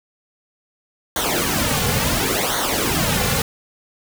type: noise with flanger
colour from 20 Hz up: pink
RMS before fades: -20 dBFS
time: 1.16-3.42 s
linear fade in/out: 2 ms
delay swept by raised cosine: 0.39 to 3.19 ms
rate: 0.71 Hz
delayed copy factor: -0.8
effects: none